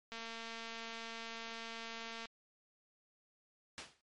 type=click train; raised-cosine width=0.2 ms; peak=-28 dBFS; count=488; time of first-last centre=0.12-2.256 s; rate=228 Hz
type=noise with exponential decay; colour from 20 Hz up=white; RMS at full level=-38 dBFS; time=3.78-4.01 s; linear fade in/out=0 ms; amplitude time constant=50 ms
effects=low-pass 5000 Hz 12 dB/octave + MP3 48 kbps